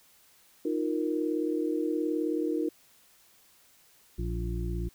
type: chord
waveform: sine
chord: Eb suspended second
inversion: none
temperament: just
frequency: 311.1 / 350 / 466.7 Hz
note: Eb4 / F4 / Bb4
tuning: 0 / +4 / +2 cents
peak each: -29 / -32 / -33 dBFS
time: 0.65-2.69 s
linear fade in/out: 5 ms
type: harmonic tone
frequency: 57.9 Hz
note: A#1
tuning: 11 cents flat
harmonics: 1 / 2 / 3 / 5 / 6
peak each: -31 / -37 / -38 / -46 / -39 dBFS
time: 4.18-4.89 s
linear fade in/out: 10 ms
effects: white hiss -61 dBFS RMS until 4.94 s